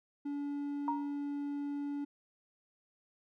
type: tone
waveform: triangle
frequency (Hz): 286.4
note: D4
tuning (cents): -43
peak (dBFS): -33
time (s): 0.25-2.05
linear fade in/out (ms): 10
type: tone with exponential decay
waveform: sine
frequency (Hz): 938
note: A#5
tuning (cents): +11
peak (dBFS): -28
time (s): 0.88-1.17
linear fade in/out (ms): 1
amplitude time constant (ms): 61
effects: none